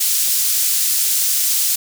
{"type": "high-pass noise", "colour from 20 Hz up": "pink", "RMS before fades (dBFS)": -17, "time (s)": [0, 1.76], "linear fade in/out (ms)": 10, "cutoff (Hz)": 6300, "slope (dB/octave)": 12, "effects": []}